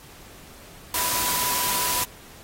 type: tone in noise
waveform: sine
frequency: 987.8 Hz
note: B5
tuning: in tune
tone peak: -30 dBFS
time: 0.94-2.04 s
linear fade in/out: 2 ms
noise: white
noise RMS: -25 dBFS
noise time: 0.94-2.04 s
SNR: -8 dB
effects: pink hiss -47 dBFS RMS until 2.43 s + AAC 48 kbps